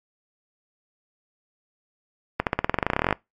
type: accelerating click train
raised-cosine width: 0.5 ms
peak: -5 dBFS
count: 20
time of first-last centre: 2.4-3.127 s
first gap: 68 ms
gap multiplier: 0.93
effects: noise-tail reverb RT60 0.2 s tail -23 dB re dry + MP3 96 kbps